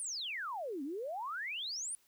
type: exponential two-way sweep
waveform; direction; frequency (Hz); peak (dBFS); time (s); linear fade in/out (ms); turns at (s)
sine; down then up; 9840 to 261.6 to 9840; -37; 0-1.95; 0; 0.83
effects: white hiss -70 dBFS RMS until 2.07 s